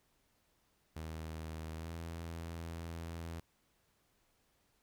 sawtooth tone with pitch glide, 79.6 to 83.22 Hz, D#2 to E2, +40 to +17 cents, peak -38 dBFS, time 0.96-3.4 s, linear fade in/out 5 ms, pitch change +77 cents, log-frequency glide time 1.73-1.95 s, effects pink hiss -75 dBFS RMS until 4.82 s

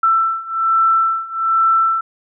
sine beating tone pair, 1333 / 1334.2 Hz, E6 / E6, +19 / +20 cents, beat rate 1.2 Hz, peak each -17 / -15 dBFS, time 0.03-2.01 s, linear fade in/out 5 ms, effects none

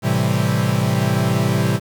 45% pulse chord, A minor seventh, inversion none, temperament equal, 110 / 130.81 / 164.81 / 196 Hz, A2 / C3 / E3 / G3, 0 / 0 / 0 / 0 cents, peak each -21 / -20 / -23 / -22 dBFS, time 0.02-1.8 s, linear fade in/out 50 ms, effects 7-bit

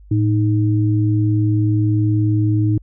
sine tone pair together, 109.99 / 311.1 Hz, A2 / D#4, 0 / 0 cents, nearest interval octave + tritone, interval 1800 cents, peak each -14 / -19 dBFS, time 0.11-2.78 s, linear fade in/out 5 ms, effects added 50 Hz sine -40 dBFS peak until 2.82 s

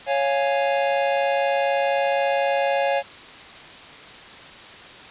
square chord, Db major, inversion none, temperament equal, 554.4 / 698.5 / 830.6 Hz, Db5 / F5 / Ab5, 0 / 0 / 0 cents, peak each -22 / -26 / -26 dBFS, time 0.06-3.03 s, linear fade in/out 50 ms, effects white hiss -41 dBFS RMS until 5.1 s + resampled to 8000 Hz

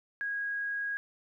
sine tone, 1645 Hz, G#6, 17 cents flat, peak -31 dBFS, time 0.21-0.97 s, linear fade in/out 0 ms, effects 12-bit

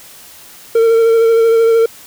triangle tone with vibrato, 455.7 Hz, A#4, 39 cents flat, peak -5 dBFS, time 0.75-1.86 s, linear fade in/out 5 ms, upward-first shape sine, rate 13 Hz, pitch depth 21 cents each way, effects white hiss -38 dBFS RMS until 2.06 s

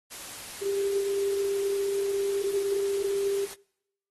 sine tone in noise, 396.9 Hz, G4, 22 cents sharp, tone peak -25 dBFS, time 0.61-3.47 s, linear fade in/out 20 ms, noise white, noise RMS -41 dBFS, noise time 0.1-3.55 s, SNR +13 dB, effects noise-tail reverb RT60 0.8 s tail -25 dB re dry + AAC 32 kbps

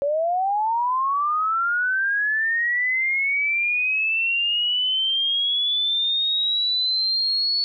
sine linear sweep, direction up, 554.4 to 4435 Hz, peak -19 dBFS, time 0.02-7.64 s, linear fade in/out 0 ms, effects none

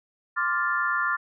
sine chord, D minor seventh, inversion third, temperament equal, 1046.5 / 1174.7 / 1396.9 / 1760 Hz, C6 / D6 / F6 / A6, 0 / 0 / 0 / 0 cents, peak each -31 / -29 / -26 / -28 dBFS, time 0.36-1.17 s, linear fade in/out 20 ms, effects none

